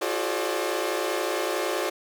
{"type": "tone cluster", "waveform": "sawtooth", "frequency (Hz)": [344, 374.8, 428.8, 537, 595], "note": ["F4", "F#4", "A4", "C5", "D5"], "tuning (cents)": [-26, 22, -45, 45, 22], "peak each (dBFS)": -28, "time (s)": [0.01, 1.9], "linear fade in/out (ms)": 10, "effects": []}